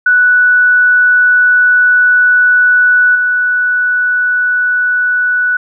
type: tone with level steps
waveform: sine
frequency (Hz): 1480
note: F#6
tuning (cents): 0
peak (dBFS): -5 / -9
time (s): 0.06-5.57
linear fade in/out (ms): 5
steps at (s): 3.15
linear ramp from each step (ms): 5
effects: none